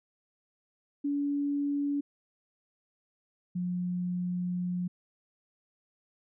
sine tone pair in turn, 285.6 / 178.78 Hz, D4 / F3, -48 / +41 cents, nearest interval minor sixth, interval 811 cents, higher first, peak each -27 / -29 dBFS, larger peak first, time 1.04-2.01 / 3.55-4.88 s, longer second, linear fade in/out 10 ms, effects none

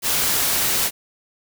white noise, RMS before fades -20 dBFS, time 0.02-0.91 s, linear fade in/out 50 ms, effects none

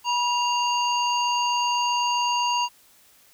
harmonic tone with a mistuned harmonic, 932.3 Hz, A#5, in tune, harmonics 1 / 3 / 5 / 7, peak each -22 / -27 / -32 / -35 dBFS, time 0.04-2.69 s, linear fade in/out 50 ms, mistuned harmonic 1, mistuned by +67 cents, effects white hiss -56 dBFS RMS until 3.33 s

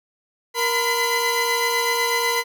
25% pulse tone cluster, 469.5 / 1008 / 2024 Hz, A#4 / B5 / B6, +12 / +35 / +42 cents, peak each -20 dBFS, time 0.54-2.44 s, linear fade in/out 50 ms, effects none

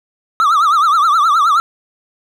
triangle tone with vibrato, 1246 Hz, D#6, 2 cents sharp, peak -7 dBFS, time 0.4-1.6 s, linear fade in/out 0 ms, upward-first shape triangle, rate 9.5 Hz, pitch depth 190 cents each way, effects none

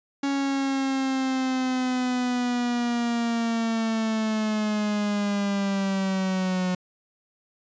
45% pulse linear sweep, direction down, 278.5 to 181.7 Hz, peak -23 dBFS, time 0.23-6.75 s, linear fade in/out 5 ms, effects resampled to 16000 Hz

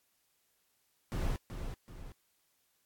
brown noise with echo, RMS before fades -33 dBFS, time 1.12-1.36 s, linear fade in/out 0 ms, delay 380 ms, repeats 2, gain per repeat -7 dB, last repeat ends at 2.12 s, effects white hiss -75 dBFS RMS until 2.85 s + AAC 64 kbps

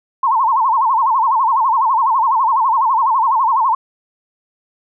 sine tone with vibrato, 979 Hz, B5, 15 cents flat, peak -11 dBFS, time 0.23-3.75 s, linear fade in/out 5 ms, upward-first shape sine, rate 12 Hz, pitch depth 200 cents each way, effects none

